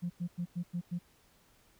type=tone bursts; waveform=sine; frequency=174.61 Hz; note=F3; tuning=in tune; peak=-31 dBFS; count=6; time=0.02-0.991 s; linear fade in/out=20 ms; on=81 ms; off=97 ms; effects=tanh soft clip ceiling -27 dBFS + pink hiss -66 dBFS RMS until 1.79 s